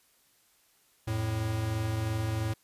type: tone pair together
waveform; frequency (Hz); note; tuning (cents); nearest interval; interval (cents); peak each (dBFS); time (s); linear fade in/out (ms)
square; 87.31 / 110.26; F2 / A2; 0 / +4; major third; 404; -37 / -30; 1.07-2.54; 10
effects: white hiss -66 dBFS RMS until 2.63 s + resampled to 32000 Hz